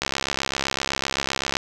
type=click train; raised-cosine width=0.2 ms; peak=-5 dBFS; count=106; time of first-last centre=0.02-1.569 s; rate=67.8 Hz; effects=none